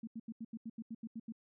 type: tone bursts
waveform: sine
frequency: 226.2 Hz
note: A3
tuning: 48 cents sharp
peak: -40 dBFS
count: 11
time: 0.03-1.323 s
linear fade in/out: 5 ms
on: 43 ms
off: 82 ms
effects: none